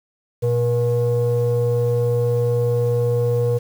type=tone pair together; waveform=sine; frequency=119.67 / 479.7 Hz; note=A#2 / A#4; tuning=+46 / +50 cents; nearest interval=2 octaves; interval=2404 cents; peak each=-17 dBFS; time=0.42-3.59 s; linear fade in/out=20 ms; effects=tanh soft clip ceiling -12 dBFS + 7-bit